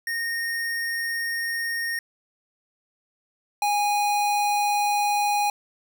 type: tone pair in turn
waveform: square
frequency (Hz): 1849 / 823.6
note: A#6 / G#5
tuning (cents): -15 / -15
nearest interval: octave + major second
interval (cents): 1400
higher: first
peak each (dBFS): -26 / -21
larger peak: second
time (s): 0.07-1.99 / 3.62-5.5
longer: first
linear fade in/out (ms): 2
effects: none